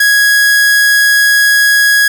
45% pulse tone, 1661.2 Hz, G#6, in tune, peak -6 dBFS, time 0-2.08 s, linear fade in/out 5 ms, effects none

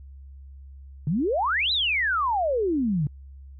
sine exponential two-way sweep, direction up then down, 136.7 to 4073 to 136.7 Hz, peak -21 dBFS, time 1.07-3.07 s, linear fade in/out 2 ms, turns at 1.72 s, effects added 68 Hz sine -41 dBFS peak until 3.59 s

